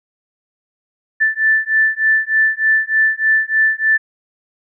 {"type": "beating tone pair", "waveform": "sine", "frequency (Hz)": [1760, 1763.3], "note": ["A6", "A6"], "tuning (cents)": [0, 3], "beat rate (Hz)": 3.3, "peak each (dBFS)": -15, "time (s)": [1.2, 3.98], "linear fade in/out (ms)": 20, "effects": []}